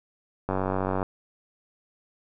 click train, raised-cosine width 1 ms, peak -13 dBFS, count 52, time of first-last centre 0.49-1.029 s, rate 94.7 Hz, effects none

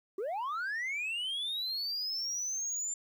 sine linear sweep, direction up, 360.2 to 7240 Hz, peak -30 dBFS, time 0.18-2.94 s, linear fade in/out 5 ms, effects tanh soft clip ceiling -32 dBFS + 11-bit

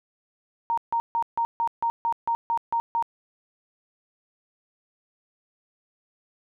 sine tone bursts, 928 Hz, A#5, 8 cents flat, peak -21 dBFS, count 11, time 0.7-3.025 s, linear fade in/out 0 ms, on 75 ms, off 150 ms, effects none

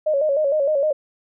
sine tone with vibrato, 585 Hz, D5, 7 cents flat, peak -16 dBFS, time 0.06-0.93 s, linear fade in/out 10 ms, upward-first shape square, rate 6.5 Hz, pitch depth 89 cents each way, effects none

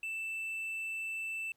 triangle tone, 2653 Hz, E7, 10 cents sharp, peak -34 dBFS, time 0.03-1.52 s, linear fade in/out 2 ms, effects pink hiss -75 dBFS RMS until 1.56 s

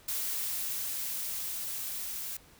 blue noise with level ramp, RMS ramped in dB -33 to -38 dBFS, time 0.08-2.37 s, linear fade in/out 5 ms, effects pink hiss -58 dBFS RMS until 2.59 s

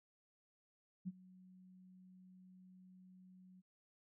sine tone with ADSR envelope, 184.8 Hz, F#3, 2 cents flat, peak -38 dBFS, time 1.05-3.62 s, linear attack 28 ms, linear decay 35 ms, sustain -21 dB, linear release 28 ms, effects none

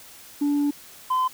sine tone pair in turn, 288.9 / 1024.8 Hz, D4 / C6, -28 / -36 cents, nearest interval octave + minor seventh, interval 2192 cents, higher second, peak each -17 / -17 dBFS, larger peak neither, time 0.41-0.71 / 1.1-1.28 s, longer first, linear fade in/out 10 ms, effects tanh soft clip ceiling -18 dBFS + white hiss -46 dBFS RMS until 1.33 s

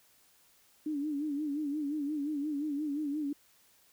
sine tone with vibrato, 294.1 Hz, D4, 3 cents sharp, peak -31 dBFS, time 0.86-3.33 s, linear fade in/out 5 ms, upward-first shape sine, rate 5.7 Hz, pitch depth 91 cents each way, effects white hiss -65 dBFS RMS until 3.92 s

